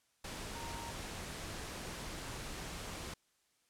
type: tone in noise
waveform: sine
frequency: 928 Hz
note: A#5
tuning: 8 cents flat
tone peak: -47 dBFS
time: 0.55-0.91 s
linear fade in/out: 5 ms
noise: pink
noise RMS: -44 dBFS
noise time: 0.24-3.14 s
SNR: -6 dB
effects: white hiss -75 dBFS RMS until 3.69 s + low-pass 10000 Hz 12 dB/octave